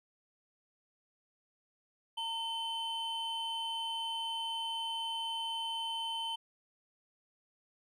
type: tone pair together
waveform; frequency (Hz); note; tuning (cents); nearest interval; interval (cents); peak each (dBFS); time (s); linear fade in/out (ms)
triangle; 912 / 3068; A#5 / G7; -38 / -38; octave + major sixth; 2100; -37 / -35; 2.17-6.36; 10
effects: none